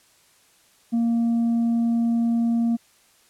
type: tone with tanh clipping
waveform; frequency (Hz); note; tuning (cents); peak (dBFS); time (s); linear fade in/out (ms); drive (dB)
sine; 232.6; A#3; -4; -19; 0.92-2.77; 20; 2
effects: white hiss -58 dBFS RMS until 3.29 s + low-pass 11000 Hz 12 dB/octave